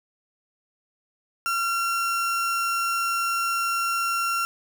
35% pulse tone, 1369 Hz, F6, 35 cents flat, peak -21 dBFS, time 1.46-4.45 s, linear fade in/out 0 ms, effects none

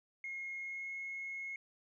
sine tone with pitch glide, 2153 to 2169 Hz, C7 to C#7, +49 to -38 cents, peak -39 dBFS, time 0.24-1.56 s, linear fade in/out 2 ms, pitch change +13 cents, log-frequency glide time 0.6-0.92 s, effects tanh soft clip ceiling -35 dBFS

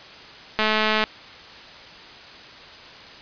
click train, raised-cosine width 0.3 ms, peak -5 dBFS, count 98, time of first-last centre 0.59-1.039 s, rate 216 Hz, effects white hiss -42 dBFS RMS until 3.21 s + resampled to 11025 Hz

